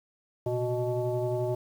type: tone with frequency modulation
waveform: sine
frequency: 369.3 Hz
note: F#4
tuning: 3 cents flat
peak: -26 dBFS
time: 0.46-1.55 s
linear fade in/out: 5 ms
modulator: 250 Hz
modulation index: 1.3
effects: 9-bit